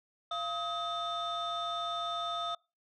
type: tone cluster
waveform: sine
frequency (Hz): 689 / 1269 / 3593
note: F5 / D#6 / A7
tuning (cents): -24 / +34 / +36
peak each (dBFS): -36 / -34 / -37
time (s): 0.31-2.55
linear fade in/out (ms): 5
effects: noise-tail reverb RT60 0.3 s tail -25 dB re dry + tanh soft clip ceiling -28 dBFS